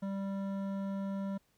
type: tone with hard clipping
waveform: sine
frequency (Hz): 196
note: G3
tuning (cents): 0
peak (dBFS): -36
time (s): 0.02-1.38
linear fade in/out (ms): 10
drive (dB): 12
effects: pink hiss -73 dBFS RMS until 1.57 s